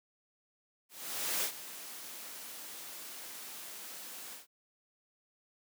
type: noise with ADSR envelope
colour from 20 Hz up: white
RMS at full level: -32 dBFS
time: 0.89-4.47 s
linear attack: 540 ms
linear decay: 84 ms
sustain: -14 dB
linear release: 140 ms
effects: high-pass 200 Hz 12 dB/octave